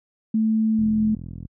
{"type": "tone with pitch glide", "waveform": "sine", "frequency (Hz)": [220, 216.2], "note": ["A3", "A3"], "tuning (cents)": [0, -30], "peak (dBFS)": -17, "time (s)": [0.34, 1.15], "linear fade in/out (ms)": 5, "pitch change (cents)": -30, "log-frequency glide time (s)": [0.74, 0.86]}
{"type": "click train", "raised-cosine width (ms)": 5, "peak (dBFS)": -22, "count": 29, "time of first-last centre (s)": [0.79, 1.452], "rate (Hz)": 42.3}
{"effects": ["high-pass 60 Hz 12 dB/octave"]}